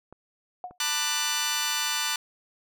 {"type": "clicks", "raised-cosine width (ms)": 1, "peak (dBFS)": -32, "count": 2, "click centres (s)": [0.126, 0.71]}
{"type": "tone with exponential decay", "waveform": "sine", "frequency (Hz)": 724, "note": "F#5", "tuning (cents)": -38, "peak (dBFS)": -29, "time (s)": [0.64, 0.78], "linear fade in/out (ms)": 1, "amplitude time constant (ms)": 29}
{"type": "chord", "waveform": "10% pulse", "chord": "B minor seventh", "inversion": "third", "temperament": "just", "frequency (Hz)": [889, 987.8, 1185.3, 1481.6], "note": ["A5", "B5", "D6", "F#6"], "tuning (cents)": [18, 0, 16, 2], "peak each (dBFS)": [-25, -26, -24, -22], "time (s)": [0.8, 2.16], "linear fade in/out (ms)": 2}
{"effects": []}